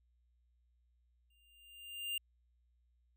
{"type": "tone with exponential growth", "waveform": "square", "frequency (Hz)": 2800, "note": "F7", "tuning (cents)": 4, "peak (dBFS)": -35, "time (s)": [1.3, 2.18], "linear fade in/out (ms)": 5, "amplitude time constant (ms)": 190, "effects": ["added 60 Hz sine -70 dBFS peak until 3.16 s"]}